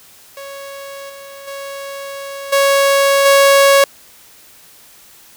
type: tone with level steps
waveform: sawtooth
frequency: 554.4 Hz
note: C#5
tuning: in tune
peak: -25 / -29 / -22 / -6 / -3 dBFS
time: 0.37-3.84 s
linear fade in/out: 2 ms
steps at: 1.09 / 1.47 / 2.52 / 3.25 s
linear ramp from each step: 10 ms
effects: white hiss -44 dBFS RMS until 5.36 s